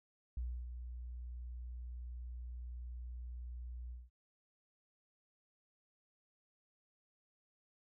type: tone with ADSR envelope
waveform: sine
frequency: 60.7 Hz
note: B1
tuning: 29 cents flat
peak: -36 dBFS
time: 0.37-4.1 s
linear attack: 3 ms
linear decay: 290 ms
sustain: -7 dB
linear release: 190 ms
effects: none